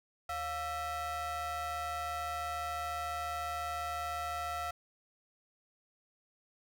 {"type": "ring-modulated tone", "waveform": "square", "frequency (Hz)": 314.3, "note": "D#4", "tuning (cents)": 18, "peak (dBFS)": -33, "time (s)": [0.29, 4.71], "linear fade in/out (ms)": 5, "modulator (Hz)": 1020, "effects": []}